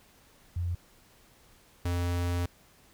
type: tone pair in turn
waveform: sine / square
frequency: 87.31 / 87.62 Hz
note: F2 / F2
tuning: 0 / +6 cents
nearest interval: unison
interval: 6 cents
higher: second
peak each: -28 dBFS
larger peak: neither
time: 0.56-0.75 / 1.85-2.46 s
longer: second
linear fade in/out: 5 ms
effects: pink hiss -60 dBFS RMS until 2.93 s